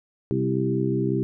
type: harmonic tone with a mistuned harmonic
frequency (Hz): 65.41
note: C2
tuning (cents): 0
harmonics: 2 / 3 / 4 / 5 / 6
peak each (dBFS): -26 / -28 / -30 / -27 / -27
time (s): 0.31-1.23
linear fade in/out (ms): 0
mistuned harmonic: 5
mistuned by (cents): +20
effects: none